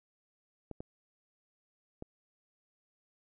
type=clicks; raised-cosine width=2 ms; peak=-28 dBFS; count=3; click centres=0.713 / 0.805 / 2.024 s; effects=none